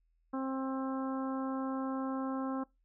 harmonic tone, 265.2 Hz, C4, 23 cents sharp, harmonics 1 / 2 / 3 / 4 / 5 / 6, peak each -34 / -42 / -44 / -43 / -46 / -56 dBFS, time 0.33-2.64 s, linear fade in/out 10 ms, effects noise-tail reverb RT60 0.2 s tail -22 dB re dry + added 41 Hz sine -70 dBFS peak until 2.84 s

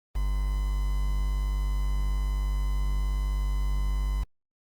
triangle tone with quantisation, 49.44 Hz, G1, 15 cents sharp, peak -22 dBFS, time 0.15-4.24 s, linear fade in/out 10 ms, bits 7, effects Opus 32 kbps

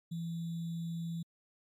sine tone with sample-and-hold, 167.1 Hz, E3, 24 cents sharp, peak -35 dBFS, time 0.11-1.23 s, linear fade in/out 10 ms, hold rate 3675 Hz, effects MP3 64 kbps

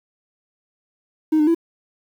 triangle tone with pitch steps, 312.1 / 302 / 333 Hz, D#4 / D4 / E4, +5 / +48 / +18 cents, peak -10 dBFS, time 1.32-1.548 s, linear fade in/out 10 ms, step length 76 ms, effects tanh soft clip ceiling -9 dBFS + 8-bit

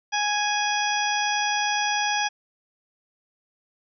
harmonic tone, 830.6 Hz, G#5, in tune, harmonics 1 / 2 / 3 / 4 / 6 / 7, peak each -25 / -28 / -30 / -31 / -33 / -33 dBFS, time 0.12-2.29 s, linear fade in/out 20 ms, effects none

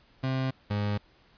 30% pulse tone pair in turn, 131.6 / 103.22 Hz, C3 / G#2, +10 / -10 cents, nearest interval major third, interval 420 cents, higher first, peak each -24 dBFS, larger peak neither, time 0.23-0.51 / 0.7-0.98 s, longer neither, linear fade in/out 10 ms, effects pink hiss -61 dBFS RMS until 1.37 s + resampled to 11025 Hz

